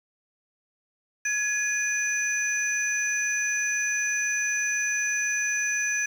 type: tone cluster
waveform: sine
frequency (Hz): 1684 / 2458 / 6030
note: G#6 / D#7 / F#8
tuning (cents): +24 / -22 / +32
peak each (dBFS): -26 / -29 / -29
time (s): 1.25-6.06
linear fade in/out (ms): 5
effects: tanh soft clip ceiling -15 dBFS + 8-bit